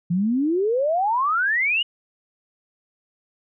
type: exponential sweep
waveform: sine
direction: up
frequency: 166.3 to 2957 Hz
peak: -18 dBFS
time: 0.1-1.83 s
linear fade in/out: 10 ms
effects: none